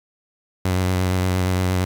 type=tone with vibrato; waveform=sawtooth; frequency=92 Hz; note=F#2; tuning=9 cents flat; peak=-14 dBFS; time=0.65-1.85 s; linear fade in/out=5 ms; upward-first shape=sine; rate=8.6 Hz; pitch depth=25 cents each way; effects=7-bit